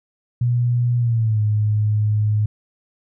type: tone with pitch glide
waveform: sine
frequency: 121.2 to 106.12 Hz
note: B2 to G#2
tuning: -32 to +38 cents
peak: -15 dBFS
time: 0.41-2.46 s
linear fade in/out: 5 ms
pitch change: -230 cents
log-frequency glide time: 0.98-1.41 s
effects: none